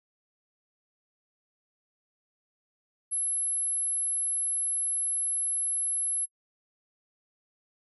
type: tone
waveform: sine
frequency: 11030 Hz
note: F9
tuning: 23 cents flat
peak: -26 dBFS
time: 3.11-6.26 s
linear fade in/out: 20 ms
effects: noise-tail reverb RT60 0.1 s tail -25 dB re dry + tanh soft clip ceiling -22 dBFS